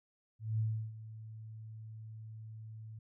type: tone with ADSR envelope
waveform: sine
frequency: 110 Hz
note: A2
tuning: in tune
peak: -29 dBFS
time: 0.39-2.99 s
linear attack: 200 ms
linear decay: 330 ms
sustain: -16 dB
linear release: 5 ms
effects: none